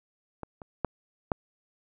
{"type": "clicks", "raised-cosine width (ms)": 1, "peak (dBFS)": [-22, -28, -12, -11], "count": 4, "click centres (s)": [0.433, 0.618, 0.847, 1.318], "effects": []}